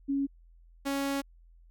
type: tone pair in turn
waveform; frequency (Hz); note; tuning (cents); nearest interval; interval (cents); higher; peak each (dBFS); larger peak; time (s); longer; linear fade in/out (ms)
sine / sawtooth; 277.2 / 277.2; C#4 / C#4; 0 / 0; unison; 0; neither; -26 / -25; second; 0.08-0.27 / 0.85-1.22; second; 20
effects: added 42 Hz sine -54 dBFS peak until 1.7 s